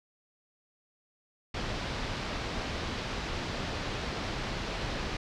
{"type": "low-pass noise", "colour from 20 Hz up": "pink", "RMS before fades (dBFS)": -35, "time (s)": [1.54, 5.17], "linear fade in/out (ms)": 5, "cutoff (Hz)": 5100, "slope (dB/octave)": 24, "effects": []}